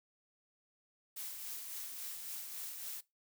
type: noise with tremolo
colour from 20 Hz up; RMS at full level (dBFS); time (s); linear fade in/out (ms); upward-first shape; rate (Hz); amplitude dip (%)
blue; -43; 1.16-3.01; 10; sine; 3.6; 35
effects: noise-tail reverb RT60 0.2 s tail -20 dB re dry